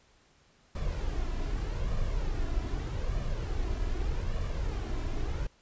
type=noise with flanger; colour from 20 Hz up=brown; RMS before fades=-31 dBFS; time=0.75-5.47 s; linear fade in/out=5 ms; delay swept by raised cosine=1.7 to 3 ms; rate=0.82 Hz; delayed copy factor=+0.5; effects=pink hiss -64 dBFS RMS until 5.61 s + resampled to 16000 Hz